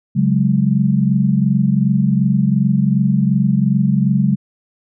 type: chord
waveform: sine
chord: C# suspended fourth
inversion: none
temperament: equal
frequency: 138.59 / 185 / 207.7 Hz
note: C#3 / F#3 / G#3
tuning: 0 / 0 / 0 cents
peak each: -16 dBFS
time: 0.15-4.36 s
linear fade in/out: 20 ms
effects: none